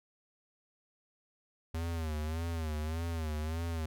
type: tone with vibrato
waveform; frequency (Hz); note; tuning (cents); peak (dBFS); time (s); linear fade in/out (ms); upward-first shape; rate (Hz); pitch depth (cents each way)
square; 80; D#2; +49; -34; 1.74-3.86; 5; sine; 1.7; 93
effects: none